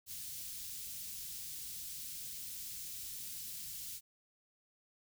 white band-stop noise, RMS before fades -45 dBFS, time 0.06-4.01 s, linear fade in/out 50 ms, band 150 to 3900 Hz, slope 12 dB/octave, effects none

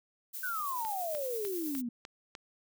violet noise with tremolo, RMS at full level -40 dBFS, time 0.33-1.82 s, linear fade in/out 20 ms, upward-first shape sine, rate 9.1 Hz, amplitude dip 30%
sine exponential sweep, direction down, 1541 to 230 Hz, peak -33 dBFS, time 0.43-1.89 s, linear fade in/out 5 ms
click train, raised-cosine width 0.2 ms, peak -26 dBFS, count 6, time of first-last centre 0.85-2.352 s, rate 3.33 Hz
effects none

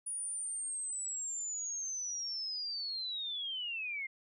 sine linear sweep, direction down, 9730 to 2093 Hz, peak -36 dBFS, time 0.06-4.07 s, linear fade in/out 10 ms, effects none

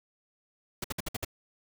pink noise bursts, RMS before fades -33 dBFS, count 6, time 0.82-1.248 s, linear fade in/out 5 ms, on 23 ms, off 58 ms, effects none

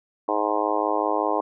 harmonic tone, 105.3 Hz, G#2, 24 cents sharp, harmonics 3 / 4 / 5 / 6 / 7 / 8 / 9 / 10, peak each -29 / -29 / -29 / -29 / -29 / -29 / -29 / -29 dBFS, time 0.28-1.41 s, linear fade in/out 5 ms, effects none

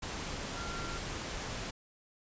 sine tone in noise, 1378 Hz, F6, 24 cents flat, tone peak -43 dBFS, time 0.56-0.98 s, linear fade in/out 10 ms, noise pink, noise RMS -39 dBFS, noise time 0.02-1.71 s, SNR -7 dB, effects resampled to 16000 Hz

